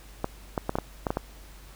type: clicks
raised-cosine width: 1 ms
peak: -12 dBFS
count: 8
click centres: 0.244 / 0.578 / 0.694 / 0.755 / 0.786 / 1.068 / 1.105 / 1.171 s
effects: added 49 Hz sine -46 dBFS peak until 1.75 s + pink hiss -52 dBFS RMS until 1.75 s